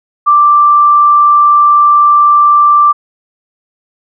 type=tone; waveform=sine; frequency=1176 Hz; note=D6; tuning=2 cents sharp; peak=-3 dBFS; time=0.26-2.93 s; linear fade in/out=20 ms; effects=none